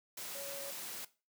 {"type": "tone in noise", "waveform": "sine", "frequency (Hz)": 558, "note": "C#5", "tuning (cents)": 11, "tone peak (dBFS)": -45, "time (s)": [0.35, 0.71], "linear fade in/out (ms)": 5, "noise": "white", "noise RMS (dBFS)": -44, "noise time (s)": [0.17, 1.05], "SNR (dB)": -4, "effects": ["noise-tail reverb RT60 0.3 s tail -17 dB re dry", "high-pass 150 Hz 12 dB/octave"]}